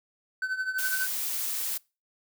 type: tone with tremolo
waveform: triangle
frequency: 1521 Hz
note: F#6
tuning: 47 cents sharp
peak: -23 dBFS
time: 0.42-1.07 s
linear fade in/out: 2 ms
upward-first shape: triangle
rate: 12 Hz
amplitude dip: 80%
type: noise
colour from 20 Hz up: blue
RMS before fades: -31 dBFS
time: 0.78-1.78 s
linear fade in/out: 10 ms
effects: noise-tail reverb RT60 0.3 s tail -25 dB re dry